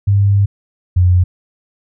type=tone pair in turn; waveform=sine; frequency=100 / 90.13 Hz; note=G2 / F#2; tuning=+35 / -45 cents; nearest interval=major second; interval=180 cents; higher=first; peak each=-8 / -7 dBFS; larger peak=second; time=0.07-0.46 / 0.96-1.24 s; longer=first; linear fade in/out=10 ms; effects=none